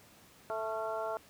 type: harmonic tone with a mistuned harmonic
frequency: 220 Hz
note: A3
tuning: in tune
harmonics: 2 / 3 / 4 / 5 / 6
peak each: -41 / -36 / -41 / -44 / -42 dBFS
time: 0.5-1.17 s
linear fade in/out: 0 ms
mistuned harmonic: 6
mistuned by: +63 cents
effects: pink hiss -59 dBFS RMS until 1.29 s + high-pass 80 Hz 12 dB/octave